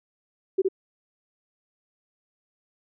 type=tone with echo; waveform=sine; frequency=381.4 Hz; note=G4; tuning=47 cents flat; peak=-17 dBFS; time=0.58-0.62 s; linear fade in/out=10 ms; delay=66 ms; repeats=1; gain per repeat=-2 dB; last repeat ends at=0.686 s; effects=none